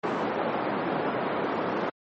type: band-pass noise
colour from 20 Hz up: pink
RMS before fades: -28 dBFS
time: 0.03-1.9 s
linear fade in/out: 10 ms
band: 230 to 1200 Hz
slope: 12 dB/octave
effects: high-pass 150 Hz 12 dB/octave + MP3 32 kbps